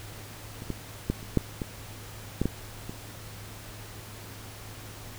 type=clicks; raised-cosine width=3 ms; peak=-26 / -17 / -12 / -30 / -8 / -17 / -12 / -12 / -23 dBFS; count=9; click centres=0.621 / 0.703 / 1.1 / 1.229 / 1.373 / 1.618 / 2.416 / 2.456 / 2.895 s; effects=added 105 Hz sine -45 dBFS peak until 5.18 s + pink hiss -45 dBFS RMS until 5.18 s